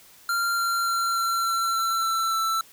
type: tone with pitch steps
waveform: square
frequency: 1385 / 1377 / 1369.1 / 1361.2 / 1353.4 / 1345.6 / 1337.8 / 1330.1 Hz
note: F6 / F6 / F6 / F6 / E6 / E6 / E6 / E6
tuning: -15 / -25 / -35 / -45 / +45 / +35 / +25 / +15 cents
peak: -23 dBFS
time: 0.29-2.61 s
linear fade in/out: 2 ms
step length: 290 ms
effects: white hiss -52 dBFS RMS until 2.72 s